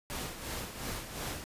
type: noise with tremolo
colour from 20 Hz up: pink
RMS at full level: -37 dBFS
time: 0.1-1.44 s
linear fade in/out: 0 ms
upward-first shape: sine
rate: 2.8 Hz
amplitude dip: 60%
effects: resampled to 32000 Hz